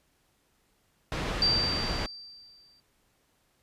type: low-pass noise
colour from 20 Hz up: pink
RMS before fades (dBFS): -32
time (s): 1.12-2.06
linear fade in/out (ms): 0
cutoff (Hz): 3800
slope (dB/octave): 12
type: tone with exponential decay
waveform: sine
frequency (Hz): 4673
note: D8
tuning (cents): -9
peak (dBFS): -20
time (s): 1.42-2.8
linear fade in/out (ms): 1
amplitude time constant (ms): 300
effects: pink hiss -70 dBFS RMS until 3.62 s + resampled to 32000 Hz

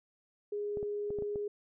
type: tone with vibrato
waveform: sine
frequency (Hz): 413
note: G#4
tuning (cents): -10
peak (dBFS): -33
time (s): 0.52-1.48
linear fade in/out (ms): 5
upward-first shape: triangle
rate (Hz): 20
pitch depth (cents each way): 8
type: clicks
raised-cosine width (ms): 2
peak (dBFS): -29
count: 6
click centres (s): 0.772 / 0.829 / 1.105 / 1.187 / 1.223 / 1.358
effects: none

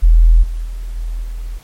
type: tone with level steps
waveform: sine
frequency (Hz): 41.06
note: E1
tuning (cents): -6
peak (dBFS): -4 / -18 / -21 / -18 / -21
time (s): 0.02-1.59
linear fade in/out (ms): 20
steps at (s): 0.42 / 0.64 / 0.95 / 1.22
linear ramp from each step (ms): 20
effects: pink hiss -46 dBFS RMS until 1.63 s + MP3 64 kbps

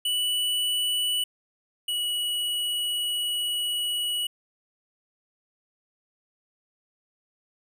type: tone pair in turn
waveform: square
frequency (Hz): 2960 / 2929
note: F#7 / F#7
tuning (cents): 0 / -18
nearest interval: unison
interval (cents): 18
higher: first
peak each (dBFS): -24 / -26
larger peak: first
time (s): 0.05-1.24 / 1.88-4.27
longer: second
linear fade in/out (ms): 5
effects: none

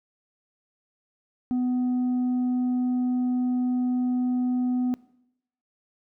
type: tone with tanh clipping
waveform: sine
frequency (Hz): 249.8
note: B3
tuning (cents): +20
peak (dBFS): -23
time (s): 1.51-4.94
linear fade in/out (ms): 0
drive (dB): 3
effects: noise-tail reverb RT60 0.8 s tail -21 dB re dry

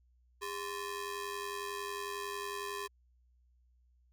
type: ring-modulated tone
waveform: sawtooth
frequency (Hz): 719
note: F#5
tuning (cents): -50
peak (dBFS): -31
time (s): 0.41-2.88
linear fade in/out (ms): 20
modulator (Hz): 314
effects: added 61 Hz sine -65 dBFS peak until 4.12 s

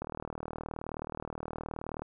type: click train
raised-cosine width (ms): 1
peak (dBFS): -23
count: 79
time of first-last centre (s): 0.02-2.02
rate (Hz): 39
effects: none

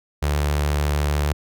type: tone with notch filter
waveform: sawtooth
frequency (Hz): 73.42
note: D2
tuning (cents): 0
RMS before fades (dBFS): -21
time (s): 0.22-1.33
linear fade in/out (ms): 10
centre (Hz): 250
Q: 1.5
effects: none

